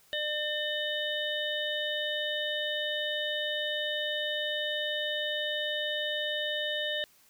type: harmonic tone with a mistuned harmonic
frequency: 600 Hz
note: D5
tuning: 37 cents sharp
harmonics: 1 / 3 / 5 / 6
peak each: -35 / -35 / -35 / -35 dBFS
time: 0.13-7.04 s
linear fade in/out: 0 ms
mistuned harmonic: 6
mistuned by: +41 cents
effects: white hiss -62 dBFS RMS until 7.29 s